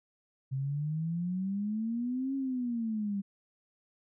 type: exponential two-way sweep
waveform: sine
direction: up then down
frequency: 131.1 to 274.1 to 195.4 Hz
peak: -30 dBFS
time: 0.51-3.22 s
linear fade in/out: 20 ms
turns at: 2.35 s
effects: none